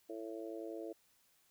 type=harmonic tone; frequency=111.2 Hz; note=A2; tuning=19 cents sharp; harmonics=3 / 4 / 5 / 6; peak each=-45 / -47 / -49 / -51 dBFS; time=0.09-0.93 s; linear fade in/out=10 ms; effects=white hiss -72 dBFS RMS until 1.5 s